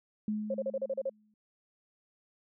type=tone with exponential decay; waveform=sine; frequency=212.5 Hz; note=G#3; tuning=40 cents sharp; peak=-28 dBFS; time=0.28-1.34 s; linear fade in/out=2 ms; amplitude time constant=230 ms
type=tone bursts; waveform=sine; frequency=538 Hz; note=C5; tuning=48 cents sharp; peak=-29 dBFS; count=8; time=0.5-1.096 s; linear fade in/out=5 ms; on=43 ms; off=36 ms
effects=none